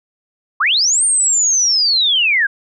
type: linear two-way sweep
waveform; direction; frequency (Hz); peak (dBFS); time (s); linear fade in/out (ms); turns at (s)
sine; up then down; 987.8 to 8870 to 1543; -11; 0.6-2.47; 10; 1.04
effects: none